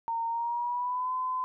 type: tone with pitch glide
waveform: sine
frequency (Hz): 919 to 1019.7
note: A#5 to C6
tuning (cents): -25 to -45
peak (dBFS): -28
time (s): 0.08-1.44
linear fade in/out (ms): 0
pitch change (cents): +180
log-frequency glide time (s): 0.27-1.13
effects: none